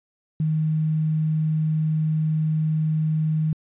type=tone with quantisation; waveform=sine; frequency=156.3 Hz; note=D#3; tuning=8 cents sharp; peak=-19 dBFS; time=0.4-3.53 s; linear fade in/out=2 ms; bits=8; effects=resampled to 8000 Hz